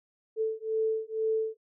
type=beating tone pair; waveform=sine; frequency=440 / 442.1 Hz; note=A4 / A4; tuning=0 / +8 cents; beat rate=2.1 Hz; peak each=-30 dBFS; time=0.36-1.57 s; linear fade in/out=50 ms; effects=none